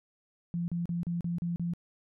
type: tone bursts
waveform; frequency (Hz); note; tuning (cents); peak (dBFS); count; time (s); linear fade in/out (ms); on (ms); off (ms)
sine; 171.8; F3; -28; -29; 7; 0.54-1.736; 0; 140; 36
effects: none